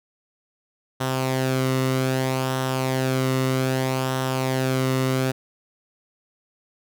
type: tone with flanger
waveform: sawtooth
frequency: 130.81 Hz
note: C3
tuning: in tune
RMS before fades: -23 dBFS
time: 1-5.32 s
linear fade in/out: 10 ms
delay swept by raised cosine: 0.43 to 1.25 ms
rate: 0.63 Hz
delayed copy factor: -0.5
effects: none